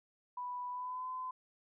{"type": "tone with pitch glide", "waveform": "sine", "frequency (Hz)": [987.8, 1020.3], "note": ["B5", "C6"], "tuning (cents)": [0, -44], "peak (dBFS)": -38, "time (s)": [0.37, 1.31], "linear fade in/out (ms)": 5, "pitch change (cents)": 56, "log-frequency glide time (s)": [0.7, 1.09], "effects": []}